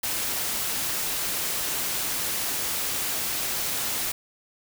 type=noise; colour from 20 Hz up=white; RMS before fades=-28 dBFS; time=0.03-4.12 s; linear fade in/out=5 ms; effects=none